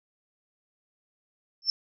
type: tone with exponential growth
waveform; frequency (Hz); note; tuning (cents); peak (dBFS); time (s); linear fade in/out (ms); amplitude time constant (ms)
sine; 5360; E8; +28; -17; 1.62-1.7; 1; 16
effects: none